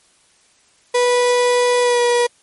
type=tone with pitch glide; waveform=35% pulse; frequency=490.6 to 481.9 Hz; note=B4 to B4; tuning=-12 to -43 cents; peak=-11 dBFS; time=0.94-2.27 s; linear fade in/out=10 ms; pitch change=-31 cents; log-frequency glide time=1.81-2 s; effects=white hiss -55 dBFS RMS until 2.42 s + MP3 48 kbps